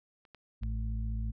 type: clicks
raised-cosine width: 0.3 ms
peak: -45 / -35 / -36 dBFS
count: 3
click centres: 0.252 / 0.347 / 0.634 s
type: harmonic tone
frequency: 55 Hz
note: A1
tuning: in tune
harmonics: 1 / 2 / 4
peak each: -32 / -38 / -44 dBFS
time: 0.61-1.32 s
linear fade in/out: 20 ms
effects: none